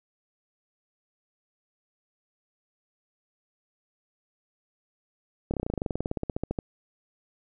slowing click train, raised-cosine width 2 ms, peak -15 dBFS, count 23, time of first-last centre 5.51-6.588 s, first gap 28 ms, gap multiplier 1.05, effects none

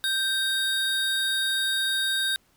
square tone pair together, 1568 / 3729 Hz, G6 / A#7, 0 / 0 cents, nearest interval octave + minor third, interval 1500 cents, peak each -28 / -26 dBFS, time 0.04-2.36 s, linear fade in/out 0 ms, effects pink hiss -64 dBFS RMS until 2.56 s

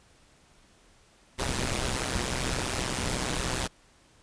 pink noise with amplitude modulation, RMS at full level -26 dBFS, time 1.38-3.68 s, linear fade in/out 20 ms, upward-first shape sine, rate 127 Hz, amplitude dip 90%, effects pink hiss -60 dBFS RMS until 4.22 s + resampled to 22050 Hz

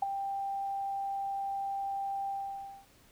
sine tone with ADSR envelope, 789 Hz, G5, 11 cents sharp, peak -23 dBFS, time 0.02-2.86 s, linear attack 7 ms, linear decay 11 ms, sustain -9 dB, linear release 570 ms, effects pink hiss -62 dBFS RMS until 3.11 s

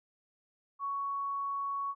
sine tone, 1115 Hz, C#6, 10 cents sharp, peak -32 dBFS, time 0.79-1.95 s, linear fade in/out 50 ms, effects none

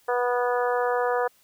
harmonic tone, 245.1 Hz, B3, 13 cents flat, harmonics 2 / 3 / 4 / 5 / 6 / 7, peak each -24 / -28 / -30 / -32 / -34 / -35 dBFS, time 0.08-1.28 s, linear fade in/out 10 ms, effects white hiss -61 dBFS RMS until 1.43 s

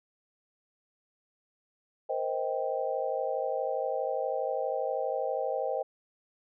sine chord, C minor seventh, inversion third, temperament just, 470.9 / 523.3 / 627.9 / 784.9 Hz, Bb4 / C5 / Eb5 / G5, +18 / 0 / +16 / +2 cents, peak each -36 / -32 / -34 / -35 dBFS, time 2.09-5.83 s, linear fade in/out 10 ms, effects none

